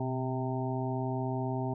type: harmonic tone with a mistuned harmonic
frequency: 130 Hz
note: C3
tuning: 11 cents flat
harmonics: 1 / 2 / 3 / 5 / 6 / 7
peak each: -33 / -36 / -38 / -40 / -41 / -41 dBFS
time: 0-1.74 s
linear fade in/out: 5 ms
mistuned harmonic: 1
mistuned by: -53 cents
effects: none